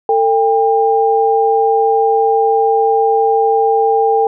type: tone pair together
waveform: sine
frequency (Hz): 448.5 / 799.1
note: A4 / G5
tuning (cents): +33 / +33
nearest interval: minor seventh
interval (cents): 1000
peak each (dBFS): -12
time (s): 0.09-4.27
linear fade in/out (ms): 2
effects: none